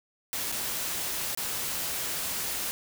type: noise with dropouts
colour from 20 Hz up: white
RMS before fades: -32 dBFS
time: 0.33-2.71 s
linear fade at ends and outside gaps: 0 ms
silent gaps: 0.518-0.523 / 1.349-1.374 s
effects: none